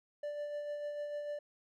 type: tone with tremolo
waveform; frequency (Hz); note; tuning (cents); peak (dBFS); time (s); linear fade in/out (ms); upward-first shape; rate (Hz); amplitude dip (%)
triangle; 587.3; D5; 0; -34; 0.23-1.39; 5; sine; 6.7; 35
effects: none